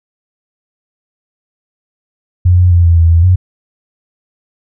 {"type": "tone with pitch steps", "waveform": "sine", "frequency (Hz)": [89.3, 89.9, 86.7, 84.5, 83, 83.6, 91.4], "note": ["F2", "F#2", "F2", "E2", "E2", "E2", "F#2"], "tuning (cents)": [39, -49, -12, 43, 12, 25, -21], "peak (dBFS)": -4, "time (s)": [2.45, 3.36], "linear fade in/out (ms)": 10, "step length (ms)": 130, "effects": []}